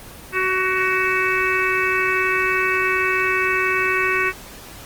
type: harmonic tone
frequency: 374.4 Hz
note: F#4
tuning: 20 cents sharp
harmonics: 1 / 3 / 4 / 5 / 6 / 7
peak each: -24 / -24 / -24 / -24 / -24 / -24 dBFS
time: 0.32-4.33 s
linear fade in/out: 50 ms
effects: pink hiss -39 dBFS RMS until 4.85 s + Opus 24 kbps